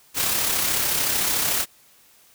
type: noise with amplitude modulation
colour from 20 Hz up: white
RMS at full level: -21 dBFS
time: 0.14-1.66 s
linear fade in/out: 50 ms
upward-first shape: sine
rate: 33.6 Hz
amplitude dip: 35%
effects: white hiss -55 dBFS RMS until 2.34 s